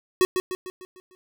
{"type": "tone with echo", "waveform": "square", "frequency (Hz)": 370, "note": "F#4", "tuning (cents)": 0, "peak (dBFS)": -16, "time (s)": [0.21, 0.25], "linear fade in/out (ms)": 0, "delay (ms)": 150, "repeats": 6, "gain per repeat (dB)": -6, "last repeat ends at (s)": 1.15, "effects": []}